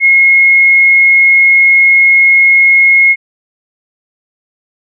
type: tone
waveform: sine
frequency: 2161 Hz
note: C#7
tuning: 45 cents flat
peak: -3 dBFS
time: 0-3.16 s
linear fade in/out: 50 ms
effects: none